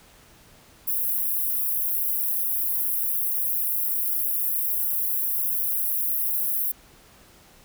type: high-pass noise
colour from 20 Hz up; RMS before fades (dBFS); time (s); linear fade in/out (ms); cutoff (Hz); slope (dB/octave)
white; -25; 0.87-6.72; 10; 11000; 48
effects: pink hiss -53 dBFS RMS until 7.64 s